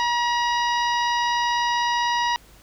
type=harmonic tone with a mistuned harmonic; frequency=956 Hz; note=A#5; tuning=43 cents sharp; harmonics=1 / 2 / 3 / 4 / 5 / 6; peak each=-21 / -27 / -31 / -33 / -35 / -37 dBFS; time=0-2.36 s; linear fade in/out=0 ms; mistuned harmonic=5; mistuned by=+42 cents; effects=added 50 Hz sine -52 dBFS peak until 2.62 s + pink hiss -52 dBFS RMS until 2.62 s